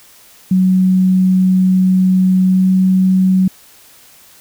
sine tone with pitch glide, 186.1 to 187.29 Hz, F#3 to F#3, +10 to +21 cents, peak -8 dBFS, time 0.51-3.48 s, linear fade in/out 5 ms, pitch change +11 cents, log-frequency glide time 2.45-2.71 s, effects white hiss -44 dBFS RMS until 4.4 s

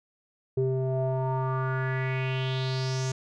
square tone with low-pass filter sweep, 130.8 Hz, C3, in tune, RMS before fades -28 dBFS, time 0.57-3.12 s, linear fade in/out 5 ms, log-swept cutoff 400 to 6700 Hz, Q 4.5, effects none

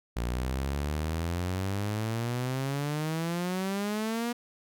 sawtooth exponential sweep, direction up, 57.6 to 241.6 Hz, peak -25 dBFS, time 0.16-4.33 s, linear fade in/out 10 ms, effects none

